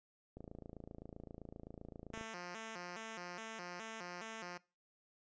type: click train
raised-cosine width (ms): 2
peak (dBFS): -36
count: 52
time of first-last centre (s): 0.37-2.211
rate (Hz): 27.7
type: tone with vibrato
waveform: 5% pulse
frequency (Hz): 198.6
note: G3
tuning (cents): +23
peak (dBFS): -34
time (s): 2.13-4.58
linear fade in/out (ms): 10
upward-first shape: square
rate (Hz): 2.4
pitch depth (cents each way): 200
effects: noise-tail reverb RT60 0.3 s tail -21 dB re dry + resampled to 16000 Hz